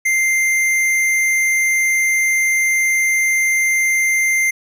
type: tone with hard clipping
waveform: triangle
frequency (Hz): 2093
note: C7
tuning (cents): 0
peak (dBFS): -15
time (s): 0.05-4.51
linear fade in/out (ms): 10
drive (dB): 16
effects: none